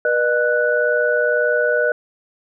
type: tone cluster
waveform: sine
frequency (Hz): 484.1 / 606 / 1481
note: B4 / D#5 / F#6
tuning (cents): -35 / -46 / +1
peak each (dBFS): -19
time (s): 0.05-1.92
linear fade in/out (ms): 2
effects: none